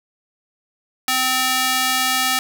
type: tone with high-pass filter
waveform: square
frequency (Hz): 258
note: C4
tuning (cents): -24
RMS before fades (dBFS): -19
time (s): 1.08-2.39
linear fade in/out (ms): 2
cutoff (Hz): 1200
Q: 0.54
effects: none